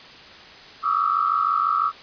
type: tone cluster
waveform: sine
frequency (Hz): 1147 / 1233 / 1279 / 1333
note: D6 / D#6 / D#6 / E6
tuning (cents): -41 / -16 / +47 / +19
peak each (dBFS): -24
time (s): 0.82-1.92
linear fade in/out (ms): 50
effects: white hiss -43 dBFS RMS until 2.02 s + resampled to 11025 Hz